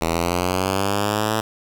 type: linear sweep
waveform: 5% pulse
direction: up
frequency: 81 to 110.6 Hz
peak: -8 dBFS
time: 0.01-1.41 s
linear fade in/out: 5 ms
effects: none